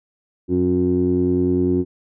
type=tone with low-pass filter; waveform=15% pulse; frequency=90.1 Hz; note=F#2; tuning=45 cents flat; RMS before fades=-18 dBFS; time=0.48-1.85 s; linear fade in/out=50 ms; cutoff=330 Hz; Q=7.3; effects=none